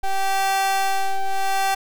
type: ring-modulated tone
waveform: 45% pulse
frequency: 388.4 Hz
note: G4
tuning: 16 cents flat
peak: -15 dBFS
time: 0.03-1.75 s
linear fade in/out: 10 ms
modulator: 388 Hz
effects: none